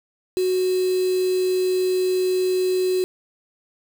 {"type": "tone with quantisation", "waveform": "sine", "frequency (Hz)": 369.7, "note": "F#4", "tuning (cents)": -1, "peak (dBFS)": -18, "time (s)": [0.37, 3.04], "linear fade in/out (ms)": 0, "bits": 5, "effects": []}